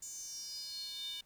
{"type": "tone with high-pass filter sweep", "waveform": "square", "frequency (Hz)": 329.6, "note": "E4", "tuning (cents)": 0, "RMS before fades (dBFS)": -44, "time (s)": [0.02, 1.21], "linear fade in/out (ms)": 5, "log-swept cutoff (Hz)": [7000, 3300], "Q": 9.1, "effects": ["pink hiss -70 dBFS RMS until 1.25 s"]}